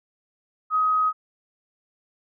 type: tone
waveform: sine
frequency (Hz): 1261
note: D#6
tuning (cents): +23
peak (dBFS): -18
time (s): 0.7-1.13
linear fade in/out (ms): 50
effects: none